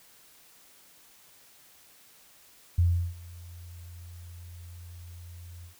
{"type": "tone with ADSR envelope", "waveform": "sine", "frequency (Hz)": 86.6, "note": "F2", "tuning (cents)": -14, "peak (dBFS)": -18, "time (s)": [2.78, 5.75], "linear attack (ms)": 8, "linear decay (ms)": 350, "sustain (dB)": -24, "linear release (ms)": 110, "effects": ["white hiss -57 dBFS RMS until 5.79 s"]}